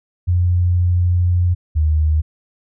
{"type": "tone pair in turn", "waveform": "sine", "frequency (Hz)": [88.7, 77.39], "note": ["F2", "D#2"], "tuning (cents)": [27, -9], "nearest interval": "major second", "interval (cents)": 236, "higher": "first", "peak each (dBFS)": [-12, -12], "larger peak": "neither", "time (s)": [[0.27, 1.55], [1.75, 2.22]], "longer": "first", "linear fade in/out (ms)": 20, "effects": []}